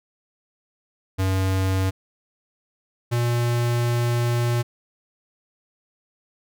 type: tone pair in turn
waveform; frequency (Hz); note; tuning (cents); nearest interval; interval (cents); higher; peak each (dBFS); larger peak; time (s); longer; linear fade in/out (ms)
square; 94.9 / 119.57; F#2 / A#2; +44 / +44; major third; 400; second; -20; neither; 1.18-1.91 / 3.11-4.63; second; 20
effects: none